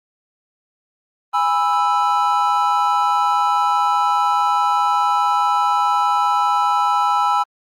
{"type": "chord", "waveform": "triangle", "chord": "E major", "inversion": "first", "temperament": "just", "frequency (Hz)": [824.1, 988.9, 1318.5], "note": ["G#5", "B5", "E6"], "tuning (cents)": [-14, 2, 0], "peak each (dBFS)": -17, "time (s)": [1.33, 7.44], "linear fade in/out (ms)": 20, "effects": ["Opus 24 kbps"]}